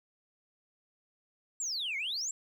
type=exponential two-way sweep; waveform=sine; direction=down then up; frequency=7760 to 2093 to 7760 Hz; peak=-31 dBFS; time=1.6-2.31 s; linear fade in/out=2 ms; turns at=1.97 s; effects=tanh soft clip ceiling -29 dBFS + 11-bit